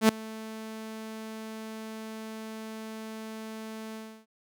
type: tone with ADSR envelope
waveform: sawtooth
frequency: 220 Hz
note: A3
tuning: in tune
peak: -11 dBFS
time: 0.01-4.26 s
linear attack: 80 ms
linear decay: 4 ms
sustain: -23 dB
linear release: 310 ms
effects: none